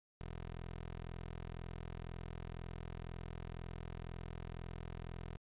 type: tone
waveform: 15% pulse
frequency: 42 Hz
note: E1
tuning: 33 cents sharp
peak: -38 dBFS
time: 0.21-5.37 s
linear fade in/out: 0 ms
effects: resampled to 8000 Hz